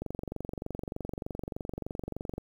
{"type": "click train", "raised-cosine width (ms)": 2, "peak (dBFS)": -22, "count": 56, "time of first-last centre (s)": [0.02, 2.381], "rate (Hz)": 23.3, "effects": ["9-bit"]}